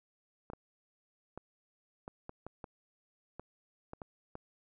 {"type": "clicks", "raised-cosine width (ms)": 1, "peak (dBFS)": -29, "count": 11, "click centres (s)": [0.501, 0.534, 1.376, 2.079, 2.294, 2.466, 2.642, 3.396, 3.934, 4.018, 4.354], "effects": []}